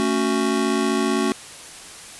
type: chord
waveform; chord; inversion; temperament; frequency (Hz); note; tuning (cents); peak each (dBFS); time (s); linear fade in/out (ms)
square; F# minor; first; just; 222 / 277.5 / 370; A3 / C#4 / F#4; +16 / +2 / 0; -24; 0-1.32; 0
effects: white hiss -39 dBFS RMS until 2.19 s + resampled to 24000 Hz